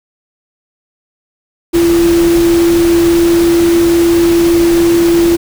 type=tone in noise; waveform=sine; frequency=339.3 Hz; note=F4; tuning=50 cents flat; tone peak=-6 dBFS; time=1.73-5.37 s; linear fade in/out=20 ms; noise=pink; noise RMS=-20 dBFS; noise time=1.73-5.37 s; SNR=+11 dB; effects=none